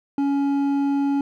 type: tone with hard clipping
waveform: triangle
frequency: 280 Hz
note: C#4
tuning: 18 cents sharp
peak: -20 dBFS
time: 0.18-1.21 s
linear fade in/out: 2 ms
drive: 10 dB
effects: none